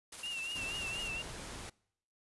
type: noise with tremolo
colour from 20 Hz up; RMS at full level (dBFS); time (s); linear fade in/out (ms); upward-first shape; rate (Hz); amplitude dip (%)
white; -45; 0.12-1.08; 5; sine; 16; 35
type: tone with vibrato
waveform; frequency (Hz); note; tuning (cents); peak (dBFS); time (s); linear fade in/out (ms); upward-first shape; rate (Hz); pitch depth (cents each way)
sine; 2752; F7; -26; -37; 0.23-1.22; 5; triangle; 4.2; 82
type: noise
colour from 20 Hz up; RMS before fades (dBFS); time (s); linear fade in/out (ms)
pink; -45; 0.55-1.7; 10
effects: noise-tail reverb RT60 0.7 s tail -25 dB re dry + resampled to 24000 Hz